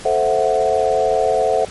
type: chord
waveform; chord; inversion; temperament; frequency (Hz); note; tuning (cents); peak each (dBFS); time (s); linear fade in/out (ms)
sine; F# half-diminished seventh; first; equal; 440 / 523.3 / 659.3 / 740; A4 / C5 / E5 / F#5; 0 / 0 / 0 / 0; -19; 0.05-1.65; 5
effects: pink hiss -35 dBFS RMS until 1.7 s + MP3 48 kbps